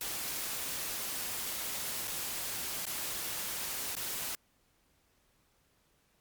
white noise with dropouts, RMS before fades -37 dBFS, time 0.01-4.35 s, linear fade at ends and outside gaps 0 ms, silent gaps 2.074-2.078 / 2.854-2.867 / 3.952-3.967 s, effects pink hiss -71 dBFS RMS until 6.2 s + MP3 96 kbps

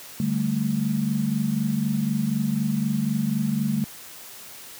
sine chord, D suspended fourth, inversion none, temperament equal, 146.83 / 196 / 220 Hz, D3 / G3 / A3, 0 / 0 / 0 cents, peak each -27 / -26 / -24 dBFS, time 0.2-3.84 s, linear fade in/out 0 ms, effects white hiss -42 dBFS RMS until 4.79 s + high-pass 80 Hz 12 dB/octave

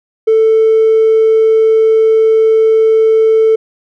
sine tone with hard clipping, 442.7 Hz, A4, 11 cents sharp, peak -6 dBFS, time 0.27-3.56 s, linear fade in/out 10 ms, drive 1 dB, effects none

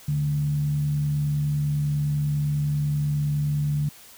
sine tone with frequency modulation, 146.83 Hz, D3, in tune, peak -21 dBFS, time 0.08-3.89 s, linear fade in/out 5 ms, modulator 69.9 Hz, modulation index 0.26, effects white hiss -48 dBFS RMS until 4.17 s

